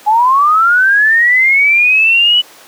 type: linear sweep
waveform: sine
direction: up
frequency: 824 to 2980 Hz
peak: -6 dBFS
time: 0.06-2.42 s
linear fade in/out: 20 ms
effects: pink hiss -38 dBFS RMS until 2.67 s + high-pass 400 Hz 12 dB/octave